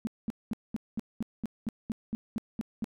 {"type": "tone bursts", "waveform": "sine", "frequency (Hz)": 222.8, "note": "A3", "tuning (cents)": 22, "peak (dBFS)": -28, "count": 13, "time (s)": [0.05, 2.843], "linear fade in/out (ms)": 0, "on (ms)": 21, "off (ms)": 210, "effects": []}